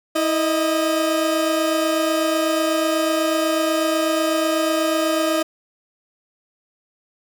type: tone pair together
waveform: 30% pulse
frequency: 323.5 / 618.9 Hz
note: E4 / D#5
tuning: -32 / -9 cents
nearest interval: major seventh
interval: 1123 cents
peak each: -18 dBFS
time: 0.15-5.43 s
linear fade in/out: 10 ms
effects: none